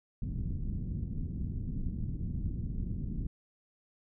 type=low-pass noise; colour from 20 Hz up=pink; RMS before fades=-35 dBFS; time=0.22-3.27 s; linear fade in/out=5 ms; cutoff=230 Hz; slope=24 dB/octave; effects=none